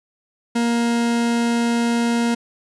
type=tone; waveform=40% pulse; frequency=234.8 Hz; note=A#3; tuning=13 cents sharp; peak=-16 dBFS; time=0.55-2.35 s; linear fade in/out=10 ms; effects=resampled to 24000 Hz